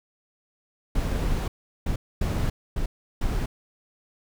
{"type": "noise bursts at uneven times", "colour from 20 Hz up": "brown", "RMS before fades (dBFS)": -25, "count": 5, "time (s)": [[0.95, 1.48], [1.86, 1.96], [2.21, 2.5], [2.76, 2.86], [3.21, 3.46]], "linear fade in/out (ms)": 5, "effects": []}